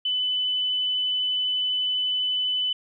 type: tone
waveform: sine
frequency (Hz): 3004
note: F#7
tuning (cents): +26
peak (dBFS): -22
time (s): 0.05-2.73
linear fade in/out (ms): 5
effects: none